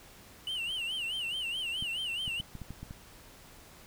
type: tone with vibrato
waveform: triangle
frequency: 2912 Hz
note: F#7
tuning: 28 cents flat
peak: -31 dBFS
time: 0.47-2.41 s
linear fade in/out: 2 ms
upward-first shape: sine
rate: 4.7 Hz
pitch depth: 140 cents each way
type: clicks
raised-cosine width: 5 ms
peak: -29 dBFS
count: 8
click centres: 1.825 / 2.278 / 2.401 / 2.553 / 2.617 / 2.706 / 2.83 / 2.909 s
effects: pink hiss -54 dBFS RMS until 3.86 s